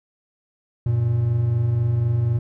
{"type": "tone pair together", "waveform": "triangle", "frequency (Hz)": [94.66, 118.7], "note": ["F#2", "A#2"], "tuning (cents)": [40, 32], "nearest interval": "major third", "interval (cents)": 392, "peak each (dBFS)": [-24, -16], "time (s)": [0.86, 2.39], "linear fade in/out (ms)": 5, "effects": []}